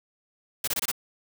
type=noise bursts; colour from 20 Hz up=white; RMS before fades=-27 dBFS; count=5; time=0.64-0.916 s; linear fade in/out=5 ms; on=36 ms; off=24 ms; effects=none